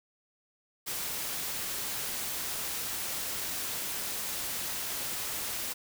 white noise, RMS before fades -35 dBFS, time 0.86-5.74 s, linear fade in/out 20 ms, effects none

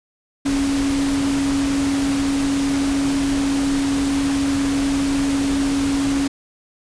sine tone in noise, 277.2 Hz, C#4, in tune, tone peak -17 dBFS, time 0.45-6.28 s, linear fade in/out 10 ms, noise pink, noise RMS -27 dBFS, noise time 0.45-6.28 s, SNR +7 dB, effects resampled to 22050 Hz

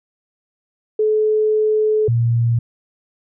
sine tone pair in turn, 430.1 / 117.26 Hz, A4 / A#2, -39 / +11 cents, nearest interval octave + minor seventh, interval 2250 cents, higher first, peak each -13 dBFS, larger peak neither, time 0.99-2.08 / 2.08-2.59 s, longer first, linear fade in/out 5 ms, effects none

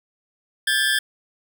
25% pulse tone pair together, 1601 / 1735.1 Hz, G6 / A6, +36 / -25 cents, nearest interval minor second, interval 139 cents, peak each -17 dBFS, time 0.67-0.99 s, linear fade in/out 5 ms, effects none

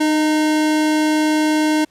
square tone pair together, 306.5 / 622.3 Hz, D#4 / D#5, -26 / 0 cents, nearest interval octave, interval 1226 cents, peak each -15 / -26 dBFS, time 0-1.85 s, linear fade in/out 10 ms, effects pink hiss -58 dBFS RMS until 1.9 s + low-pass 10000 Hz 12 dB/octave

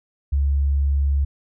sine tone, 70 Hz, C#2, 18 cents sharp, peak -16 dBFS, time 0.32-1.25 s, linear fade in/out 10 ms, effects none

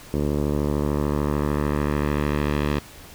10% pulse tone with low-pass filter sweep, 73.42 Hz, D2, in tune, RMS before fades -23 dBFS, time 0.14-2.79 s, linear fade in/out 0 ms, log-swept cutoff 530 to 3500 Hz, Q 1, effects pink hiss -44 dBFS RMS until 3.14 s

